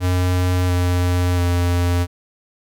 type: tone with pitch steps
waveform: square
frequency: 90.5 / 89.2 / 87.92 Hz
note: F#2 / F2 / F2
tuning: -38 / +37 / +12 cents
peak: -16 dBFS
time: 0-2.07 s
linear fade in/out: 50 ms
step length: 690 ms
effects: none